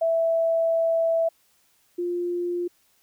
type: tone pair in turn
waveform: sine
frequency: 659.3 / 350.8 Hz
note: E5 / F4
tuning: 0 / +8 cents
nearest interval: major seventh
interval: 1092 cents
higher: first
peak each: -19 / -24 dBFS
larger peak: first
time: 0.01-1.29 / 1.98-2.68 s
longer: first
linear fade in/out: 10 ms
effects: white hiss -64 dBFS RMS until 3.02 s